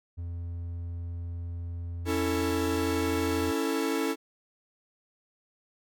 triangle tone, 85.7 Hz, F2, 32 cents flat, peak -31 dBFS, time 0.17-3.52 s, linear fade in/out 20 ms
45% pulse chord, A major, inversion first, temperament equal with one note detuned, 277.2 / 329.6 / 443.3 Hz, C#4 / E4 / A4, 0 / 0 / +13 cents, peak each -31 dBFS, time 2.05-4.16 s, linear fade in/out 50 ms
effects none

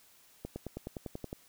accelerating click train, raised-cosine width 2 ms, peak -25 dBFS, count 10, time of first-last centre 0.45-1.329 s, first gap 110 ms, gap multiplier 0.97, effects white hiss -62 dBFS RMS until 1.48 s

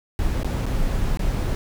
brown noise with dropouts, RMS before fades -22 dBFS, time 0.19-1.55 s, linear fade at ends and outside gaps 0 ms, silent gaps 0.432-0.446 / 0.656-0.665 / 1.172-1.193 s, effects none

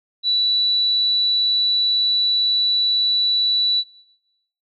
sine tone, 3949 Hz, B7, 1 cent flat, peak -15 dBFS, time 0.23-3.84 s, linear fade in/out 50 ms, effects noise-tail reverb RT60 0.9 s tail -23 dB re dry

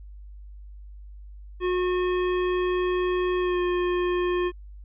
square tone with pitch glide, 362.4 to 356.8 Hz, F#4 to F4, -36 to +37 cents, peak -23 dBFS, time 1.6-4.52 s, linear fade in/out 50 ms, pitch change -27 cents, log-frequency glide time 3.4-3.6 s, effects added 50 Hz sine -40 dBFS peak until 4.84 s + resampled to 8000 Hz

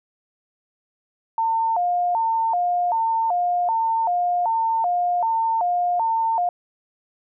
sine tone with vibrato, 800 Hz, G5, 35 cents sharp, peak -18 dBFS, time 1.38-6.49 s, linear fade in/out 2 ms, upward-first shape square, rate 1.3 Hz, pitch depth 210 cents each way, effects none

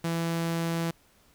sawtooth tone, 166.7 Hz, E3, 20 cents sharp, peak -23 dBFS, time 0.04-0.91 s, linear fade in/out 5 ms, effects pink hiss -62 dBFS RMS until 1.34 s

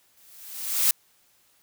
blue noise with exponential growth, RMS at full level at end -18 dBFS, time 0.17-0.91 s, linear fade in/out 2 ms, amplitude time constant 160 ms, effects white hiss -63 dBFS RMS until 1.62 s

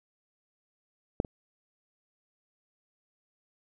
clicks, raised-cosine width 2 ms, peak -11 / -27 dBFS, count 2, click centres 1.201 / 1.248 s, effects none

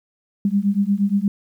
sine beating tone pair, 196.4 / 204.9 Hz, G3 / G#3, +4 / -23 cents, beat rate 8.5 Hz, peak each -19 dBFS, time 0.45-1.28 s, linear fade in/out 2 ms, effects 9-bit

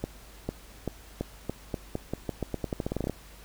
accelerating click train, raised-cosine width 2 ms, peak -16 dBFS, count 21, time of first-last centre 0.04-3.097 s, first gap 450 ms, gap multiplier 0.86, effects added 50 Hz sine -50 dBFS peak until 3.44 s + pink hiss -52 dBFS RMS until 3.44 s

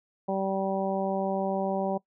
harmonic tone, 193.3 Hz, G3, 24 cents flat, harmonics 1 / 2 / 3 / 4 / 5, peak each -31 / -33 / -30 / -32 / -38 dBFS, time 0.28-1.98 s, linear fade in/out 10 ms, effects noise-tail reverb RT60 0.1 s tail -21 dB re dry

